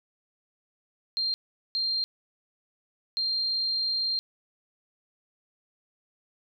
sine tone bursts at uneven times, 4186 Hz, C8, in tune, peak -25 dBFS, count 3, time 1.17-1.34 / 1.75-2.04 / 3.17-4.19 s, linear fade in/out 0 ms, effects none

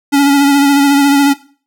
square tone with vibrato, 281.5 Hz, C#4, 27 cents sharp, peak -7 dBFS, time 0.12-1.34 s, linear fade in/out 20 ms, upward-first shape sine, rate 14 Hz, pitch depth 28 cents each way, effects noise-tail reverb RT60 0.4 s tail -17 dB re dry

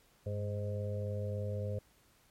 harmonic tone with a mistuned harmonic, 103.7 Hz, G#2, 2 cents flat, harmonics 1 / 2 / 4 / 5 / 6, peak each -35 / -46 / -46 / -41 / -48 dBFS, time 0.26-1.79 s, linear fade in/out 5 ms, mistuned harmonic 1, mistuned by -59 cents, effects pink hiss -67 dBFS RMS until 2.3 s + MP3 64 kbps

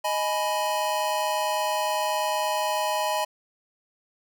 square chord, G# minor, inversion second, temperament equal with one note detuned, 622.3 / 838.8 / 987.8 Hz, D#5 / G#5 / B5, 0 / +17 / 0 cents, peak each -29 dBFS, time 0.04-3.25 s, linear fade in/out 10 ms, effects none

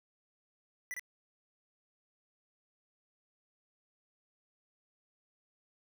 square tone with echo, 1975.5 Hz, B6, in tune, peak -38 dBFS, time 0.91-0.94 s, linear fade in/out 0 ms, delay 55 ms, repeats 1, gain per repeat -2 dB, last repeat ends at 0.995 s, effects none

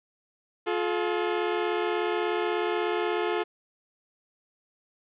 sawtooth tone pair together, 352.8 / 429.3 Hz, F4 / A4, +18 / -43 cents, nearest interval minor third, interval 339 cents, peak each -24 / -24 dBFS, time 0.66-3.44 s, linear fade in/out 20 ms, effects resampled to 8000 Hz + 9-bit

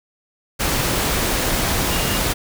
sine tone in noise, 2826 Hz, F7, 20 cents sharp, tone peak -30 dBFS, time 1.9-2.19 s, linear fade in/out 20 ms, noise pink, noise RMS -20 dBFS, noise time 0.59-2.34 s, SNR -13 dB, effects none

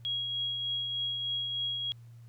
sine tone with tremolo, 3300 Hz, G#7, 12 cents flat, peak -29 dBFS, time 0.05-1.92 s, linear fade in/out 0 ms, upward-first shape triangle, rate 3.3 Hz, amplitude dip 35%, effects added 117 Hz sine -48 dBFS peak until 2.28 s + pink hiss -69 dBFS RMS until 2.28 s

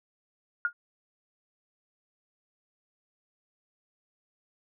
sine tone with exponential decay, 1424 Hz, F6, 33 cents sharp, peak -20 dBFS, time 0.65-0.73 s, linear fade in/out 1 ms, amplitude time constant 17 ms, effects none

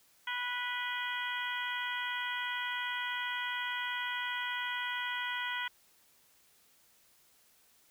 harmonic tone with a mistuned harmonic, 491.4 Hz, B4, 9 cents flat, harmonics 2 / 3 / 4 / 5 / 6 / 7, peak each -40 / -39 / -38 / -45 / -45 / -42 dBFS, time 0.27-5.68 s, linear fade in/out 5 ms, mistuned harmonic 7, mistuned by -92 cents, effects white hiss -66 dBFS RMS until 7.9 s

